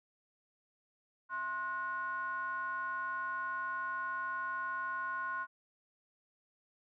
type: ring-modulated tone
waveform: triangle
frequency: 198.3 Hz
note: G3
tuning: 20 cents sharp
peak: -30 dBFS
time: 1.29-5.47 s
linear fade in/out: 50 ms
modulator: 1260 Hz
effects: none